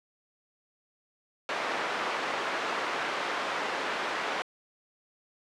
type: band-pass noise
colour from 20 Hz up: white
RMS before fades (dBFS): -32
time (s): 1.49-4.42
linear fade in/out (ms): 0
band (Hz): 380 to 1700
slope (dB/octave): 12
effects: low-pass 8000 Hz 12 dB/octave